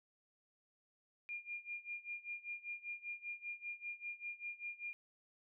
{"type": "tone with tremolo", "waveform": "sine", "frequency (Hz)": 2410, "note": "D7", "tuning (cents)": 44, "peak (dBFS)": -40, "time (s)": [1.29, 4.93], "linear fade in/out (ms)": 0, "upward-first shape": "sine", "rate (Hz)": 5.1, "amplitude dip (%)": 90, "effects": []}